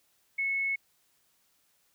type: tone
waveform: sine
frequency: 2196 Hz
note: C#7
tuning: 17 cents flat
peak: -27 dBFS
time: 0.38-0.76 s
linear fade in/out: 10 ms
effects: white hiss -70 dBFS RMS until 1.94 s